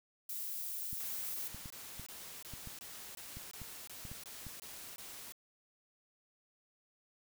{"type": "noise", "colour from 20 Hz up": "violet", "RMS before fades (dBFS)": -41, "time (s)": [0.29, 1.48], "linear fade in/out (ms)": 5}
{"type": "clicks", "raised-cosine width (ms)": 5, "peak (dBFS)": -35, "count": 11, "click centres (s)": [0.93, 1.546, 1.658, 1.996, 2.537, 2.673, 3.37, 3.617, 4.052, 4.116, 4.467]}
{"type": "noise bursts", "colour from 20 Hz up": "white", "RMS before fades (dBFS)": -49, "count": 12, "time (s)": [1, 5.322], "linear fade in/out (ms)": 0, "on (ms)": 340, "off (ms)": 22}
{"effects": []}